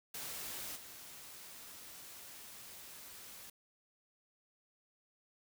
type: noise with level steps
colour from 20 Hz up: white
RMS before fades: -44 / -52 dBFS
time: 0.14-3.5 s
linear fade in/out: 5 ms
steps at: 0.75 s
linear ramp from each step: 20 ms
effects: none